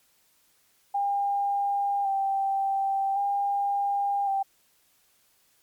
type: tone with vibrato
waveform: sine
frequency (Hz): 793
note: G5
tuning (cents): +20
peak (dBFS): -23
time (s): 0.94-4.43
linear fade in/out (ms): 10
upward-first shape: square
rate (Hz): 0.45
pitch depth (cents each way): 22
effects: white hiss -65 dBFS RMS until 5.62 s + MP3 96 kbps